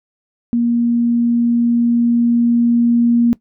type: tone with level ramp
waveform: sine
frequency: 236.4 Hz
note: A#3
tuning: 24 cents sharp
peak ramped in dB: -12 to -9 dBFS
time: 0.53-3.33 s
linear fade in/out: 0 ms
effects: noise-tail reverb RT60 0.1 s tail -19 dB re dry

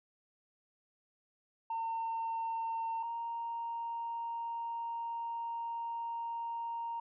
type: tone pair in turn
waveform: sine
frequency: 909 / 929.2 Hz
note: A#5 / A#5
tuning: -44 / -6 cents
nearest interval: unison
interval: 38 cents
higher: second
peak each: -32 / -35 dBFS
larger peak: first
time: 1.7-3.03 / 3.03-7 s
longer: second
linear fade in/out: 5 ms
effects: tanh soft clip ceiling -31 dBFS

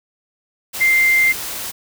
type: tone in noise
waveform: sine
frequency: 2093 Hz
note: C7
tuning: in tune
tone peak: -11 dBFS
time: 0.8-1.33 s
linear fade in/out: 20 ms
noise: white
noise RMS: -27 dBFS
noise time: 0.73-1.72 s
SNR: +13 dB
effects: none

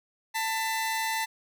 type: tone pair together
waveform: sawtooth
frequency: 889.4 / 2007 Hz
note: A5 / B6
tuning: +18 / +27 cents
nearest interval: octave + major second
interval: 1409 cents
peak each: -25 / -29 dBFS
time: 0.34-1.26 s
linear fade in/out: 20 ms
effects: none

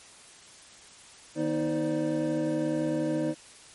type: tone cluster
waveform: triangle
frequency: 154.9 / 243.3 / 314.7 / 517 / 587 Hz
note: D#3 / B3 / D#4 / C5 / D5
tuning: -7 / -26 / +20 / -21 / -1 cents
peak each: -33 / -33 / -26 / -32 / -32 dBFS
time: 1.35-3.35 s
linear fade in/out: 50 ms
effects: white hiss -51 dBFS RMS until 3.74 s + MP3 48 kbps

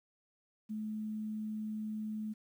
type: tone with quantisation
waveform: sine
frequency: 215.1 Hz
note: A3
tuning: 39 cents flat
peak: -36 dBFS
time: 0.69-2.34 s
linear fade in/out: 20 ms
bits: 11
effects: none

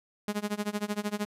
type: tone with tremolo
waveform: sawtooth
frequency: 207.7 Hz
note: G#3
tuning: in tune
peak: -23 dBFS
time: 0.28-1.25 s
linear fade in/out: 0 ms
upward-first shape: sine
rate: 13 Hz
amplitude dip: 95%
effects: resampled to 32000 Hz

